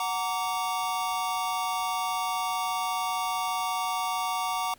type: chord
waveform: square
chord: Gb augmented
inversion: none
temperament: just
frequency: 740 / 925 / 1156.2 Hz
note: Gb5 / Bb5 / D6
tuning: 0 / -14 / -27 cents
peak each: -32 dBFS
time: 0-4.74 s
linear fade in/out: 2 ms
effects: pink hiss -58 dBFS RMS until 4.78 s + MP3 96 kbps